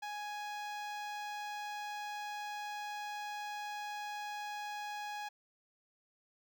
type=tone with notch filter; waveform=sawtooth; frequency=832 Hz; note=G#5; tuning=3 cents sharp; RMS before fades=-42 dBFS; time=0.02-5.29 s; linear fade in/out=10 ms; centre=11000 Hz; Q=0.5; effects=none